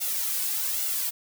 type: noise with flanger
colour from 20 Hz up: blue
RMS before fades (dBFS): -28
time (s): 0-1.11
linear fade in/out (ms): 20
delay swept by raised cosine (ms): 1.4 to 2.7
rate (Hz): 1.2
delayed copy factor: +0.65
effects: none

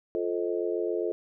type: chord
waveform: sine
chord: F dominant seventh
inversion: none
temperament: just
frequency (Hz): 349.2 / 436.5 / 523.8 / 628.6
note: F4 / A4 / C5 / Eb5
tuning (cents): 0 / -14 / +2 / +18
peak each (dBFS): -30 / -30 / -36 / -36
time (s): 0.15-1.12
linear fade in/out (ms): 0
effects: none

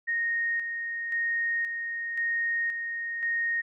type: tone with tremolo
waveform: sine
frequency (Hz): 1859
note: A#6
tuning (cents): -5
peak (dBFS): -25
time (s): 0.07-3.62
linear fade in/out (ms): 20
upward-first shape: square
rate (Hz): 0.95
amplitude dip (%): 45
effects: none

